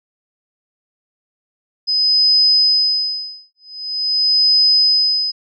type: tone with tremolo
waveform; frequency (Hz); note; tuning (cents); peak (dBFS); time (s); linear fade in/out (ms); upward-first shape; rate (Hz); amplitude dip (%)
sine; 5030; D#8; +18; -9; 1.87-5.32; 20; sine; 0.45; 100
effects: none